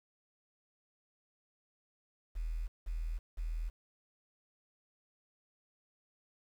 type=tone bursts; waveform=sine; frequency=40.52 Hz; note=E1; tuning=29 cents flat; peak=-34 dBFS; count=3; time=2.35-3.7 s; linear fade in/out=20 ms; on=330 ms; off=180 ms; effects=10-bit